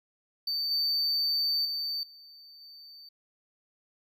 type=tone with level steps; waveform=triangle; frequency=4576 Hz; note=D8; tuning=46 cents flat; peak=-27 / -24 / -29 / -48 / -46 dBFS; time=0.47-3.09 s; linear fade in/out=5 ms; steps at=0.71 / 1.65 / 2.03 / 2.61 s; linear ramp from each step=2 ms; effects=none